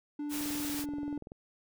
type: tone with pitch glide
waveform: triangle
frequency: 293.7 to 291.3 Hz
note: D4 to D4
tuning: 0 to -14 cents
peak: -32 dBFS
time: 0.19-1.18 s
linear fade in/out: 5 ms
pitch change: -14 cents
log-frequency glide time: 0.62-0.7 s
type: noise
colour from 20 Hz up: white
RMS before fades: -39 dBFS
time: 0.29-0.86 s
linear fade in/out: 50 ms
type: click train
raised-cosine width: 2 ms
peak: -32 dBFS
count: 20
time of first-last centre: 0.41-1.319 s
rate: 20.9 Hz
effects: none